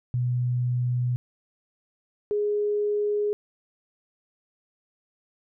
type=tone pair in turn; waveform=sine; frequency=123.47 / 415.3 Hz; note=B2 / G#4; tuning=0 / 0 cents; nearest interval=octave + major sixth; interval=2100 cents; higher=second; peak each=-22 dBFS; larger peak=neither; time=0.14-1.16 / 2.31-3.33 s; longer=neither; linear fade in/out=0 ms; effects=none